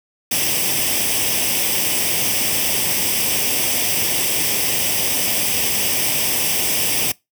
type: noise with comb filter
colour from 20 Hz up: white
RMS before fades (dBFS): -19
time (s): 0.31-7.12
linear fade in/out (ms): 5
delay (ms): 0.36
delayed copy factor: +0.7
effects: noise-tail reverb RT60 0.2 s tail -23 dB re dry + high-pass 80 Hz 12 dB/octave